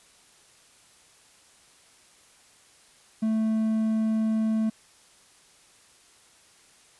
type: tone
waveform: triangle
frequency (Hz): 220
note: A3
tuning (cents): 0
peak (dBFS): -20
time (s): 3.22-4.7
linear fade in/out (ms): 10
effects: white hiss -57 dBFS RMS until 6.99 s + resampled to 24000 Hz